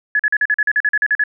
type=tone bursts; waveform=sine; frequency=1700 Hz; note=G#6; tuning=40 cents sharp; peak=-12 dBFS; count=13; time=0.15-1.238 s; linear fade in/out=2 ms; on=44 ms; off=43 ms; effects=none